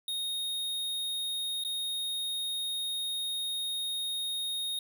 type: tone with dropouts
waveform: square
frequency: 3720 Hz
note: A#7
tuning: 4 cents flat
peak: -32 dBFS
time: 0.08-4.79 s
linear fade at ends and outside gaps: 2 ms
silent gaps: 1.638-1.648 s
effects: none